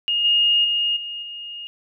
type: tone with level steps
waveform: sine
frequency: 2848 Hz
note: F7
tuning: 33 cents sharp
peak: -18 / -14 / -18 / -28 / -31 dBFS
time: 0.08-1.67 s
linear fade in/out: 0 ms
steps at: 0.24 / 0.64 / 0.96 / 1.22 s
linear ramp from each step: 10 ms
effects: none